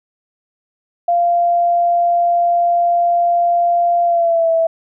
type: tone with pitch glide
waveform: sine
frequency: 693 to 657.9 Hz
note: F5 to E5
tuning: -14 to -4 cents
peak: -11 dBFS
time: 1.08-4.67 s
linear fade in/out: 5 ms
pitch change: -90 cents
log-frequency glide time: 4.04-4.5 s
effects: none